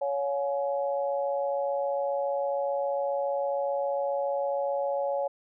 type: tone cluster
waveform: sine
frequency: 560 / 715 / 842 Hz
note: C#5 / F5 / G#5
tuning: +18 / +41 / +24 cents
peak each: -27 / -35 / -34 dBFS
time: 0.01-5.28 s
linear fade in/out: 10 ms
effects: none